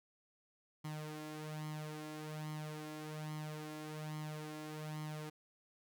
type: tone with flanger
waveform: sawtooth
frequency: 153.4 Hz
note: D#3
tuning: 24 cents flat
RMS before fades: -45 dBFS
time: 0.84-5.3 s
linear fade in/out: 10 ms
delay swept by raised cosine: 0.95 to 2.95 ms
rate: 1.2 Hz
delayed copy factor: +0.65
effects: none